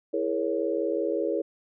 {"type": "chord", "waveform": "sine", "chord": "A# half-diminished seventh", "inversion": "second", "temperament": "equal with one note detuned", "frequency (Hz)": [329.6, 415.3, 474.9, 554.4], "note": ["E4", "G#4", "A#4", "C#5"], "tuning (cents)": [0, 0, 32, 0], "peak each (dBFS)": -30, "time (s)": [0.13, 1.42], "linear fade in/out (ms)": 10, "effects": []}